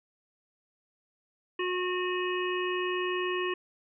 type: harmonic tone with a mistuned harmonic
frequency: 362.7 Hz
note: F#4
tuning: 34 cents flat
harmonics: 1 / 3 / 5 / 7 / 8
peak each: -30 / -35 / -37 / -38 / -39 dBFS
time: 1.59-3.54 s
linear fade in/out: 5 ms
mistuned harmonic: 5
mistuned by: +18 cents
effects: none